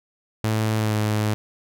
sawtooth tone with pitch glide, 109.4 to 106.78 Hz, A2 to G#2, -9 to +49 cents, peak -16 dBFS, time 0.44-1.34 s, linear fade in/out 0 ms, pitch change -42 cents, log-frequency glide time 0.78-0.95 s, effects none

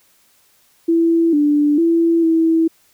sine tone with pitch steps, 332.5 / 293.8 / 333.7 / 326 Hz, E4 / D4 / E4 / E4, +15 / +1 / +21 / -19 cents, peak -11 dBFS, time 0.88-2.68 s, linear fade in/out 10 ms, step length 450 ms, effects white hiss -56 dBFS RMS until 2.93 s

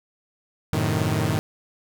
sawtooth chord, F# diminished seventh, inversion none, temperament equal, 92.5 / 110 / 130.81 / 155.56 Hz, F#2 / A2 / C3 / Eb3, 0 / 0 / 0 / 0 cents, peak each -24 / -21 / -26 / -21 dBFS, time 0.73-1.39 s, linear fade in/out 0 ms, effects 9-bit

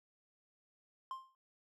triangle tone with exponential decay, 1053 Hz, C6, 11 cents sharp, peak -35 dBFS, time 1.11-1.35 s, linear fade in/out 1 ms, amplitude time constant 52 ms, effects none

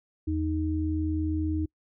sine tone pair together, 82.4 / 311.1 Hz, E2 / D#4, 0 / 0 cents, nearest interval octave + major seventh, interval 2300 cents, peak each -28 dBFS, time 0.27-1.66 s, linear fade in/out 10 ms, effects noise-tail reverb RT60 0.1 s tail -26 dB re dry

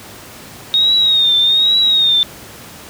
sine tone with vibrato, 3729 Hz, A#7, in tune, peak -9 dBFS, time 0.74-2.23 s, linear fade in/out 0 ms, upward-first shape triangle, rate 1.2 Hz, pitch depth 89 cents each way, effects pink hiss -35 dBFS RMS until 2.89 s + high-pass 80 Hz 12 dB/octave

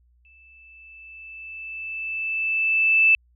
sine tone with exponential growth, 2637 Hz, E7, in tune, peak -12 dBFS, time 0.25-3.15 s, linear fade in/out 1 ms, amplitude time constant 630 ms, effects added 60 Hz sine -57 dBFS peak until 3.35 s

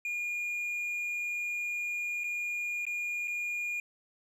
triangle tone with dropouts, 2427 Hz, D#7, 44 cents flat, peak -30 dBFS, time 0.05-3.8 s, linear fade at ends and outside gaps 2 ms, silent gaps 2.237-2.241 / 2.853-2.866 / 3.275-3.279 s, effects none

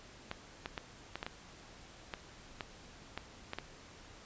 clicks, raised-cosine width 0.3 ms, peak -22 dBFS, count 11, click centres 0.314 / 0.659 / 0.778 / 1.156 / 1.229 / 1.265 / 2.138 / 2.608 / 3.176 / 3.534 / 3.586 s, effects pink hiss -55 dBFS RMS until 4.25 s + resampled to 16000 Hz

